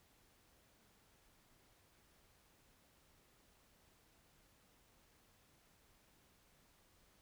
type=silence; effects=pink hiss -71 dBFS RMS until 7.21 s